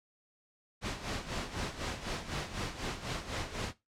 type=noise with tremolo; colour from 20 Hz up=pink; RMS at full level=-35 dBFS; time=0.81-3.74 s; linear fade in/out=50 ms; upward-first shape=sine; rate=4 Hz; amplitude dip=70%; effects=noise-tail reverb RT60 0.2 s tail -17 dB re dry + low-pass 6000 Hz 12 dB/octave